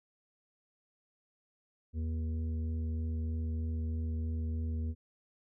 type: harmonic tone with a mistuned harmonic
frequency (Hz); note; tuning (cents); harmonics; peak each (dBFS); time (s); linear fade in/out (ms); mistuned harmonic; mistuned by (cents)
80.1; E2; -49; 1 / 3 / 5 / 6; -32 / -42 / -55 / -57; 1.93-4.95; 50; 3; -23
effects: none